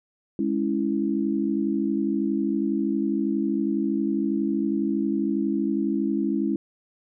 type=chord; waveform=sine; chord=C# minor; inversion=second; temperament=equal; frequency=207.7 / 277.2 / 329.6 Hz; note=G#3 / C#4 / E4; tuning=0 / 0 / 0 cents; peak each=-26 dBFS; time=0.39-6.56 s; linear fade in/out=2 ms; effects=none